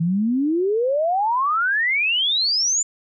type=exponential sweep; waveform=sine; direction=up; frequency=159.2 to 7210 Hz; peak=-17 dBFS; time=0-2.83 s; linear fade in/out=10 ms; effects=none